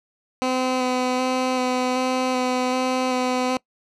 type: tone with vibrato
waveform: 15% pulse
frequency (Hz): 254.8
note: C4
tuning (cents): -46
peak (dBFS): -14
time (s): 0.42-3.57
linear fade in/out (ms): 0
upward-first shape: square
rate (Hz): 1.3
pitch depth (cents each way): 12
effects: noise-tail reverb RT60 0.1 s tail -23 dB re dry + low-pass 7000 Hz 12 dB/octave